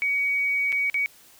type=tone with dropouts; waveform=sine; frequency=2255 Hz; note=C#7; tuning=29 cents sharp; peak=-21 dBFS; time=0.02-1.06 s; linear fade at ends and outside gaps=0 ms; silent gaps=0.721-0.726 / 0.899-0.943 s; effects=white hiss -53 dBFS RMS until 1.39 s